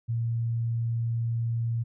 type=tone; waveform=sine; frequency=116 Hz; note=A#2; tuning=8 cents flat; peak=-25 dBFS; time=0.08-1.84 s; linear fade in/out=20 ms; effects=none